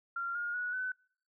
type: tone with pitch steps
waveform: sine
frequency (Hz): 1383 / 1423.5 / 1465.2 / 1508.2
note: F6 / F6 / F#6 / F#6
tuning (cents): -17 / +33 / -17 / +33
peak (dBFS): -33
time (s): 0.16-0.92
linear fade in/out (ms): 5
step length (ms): 190
effects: noise-tail reverb RT60 0.6 s tail -26 dB re dry